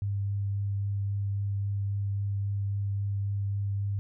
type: tone with vibrato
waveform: sine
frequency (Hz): 100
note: G2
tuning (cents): +35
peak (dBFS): -27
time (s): 0.02-3.99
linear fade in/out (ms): 0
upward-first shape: triangle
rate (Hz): 3.7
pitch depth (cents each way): 11
effects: none